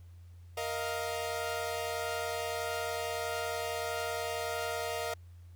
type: chord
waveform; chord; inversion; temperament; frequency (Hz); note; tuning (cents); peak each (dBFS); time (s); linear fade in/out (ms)
sawtooth; Bb suspended fourth; none; equal with one note detuned; 466.2 / 627.7 / 698.5; Bb4 / Eb5 / F5; 0 / +15 / 0; -34; 0.57-5.14; 5
effects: added 87 Hz sine -49 dBFS peak until 5.55 s + pink hiss -70 dBFS RMS until 5.55 s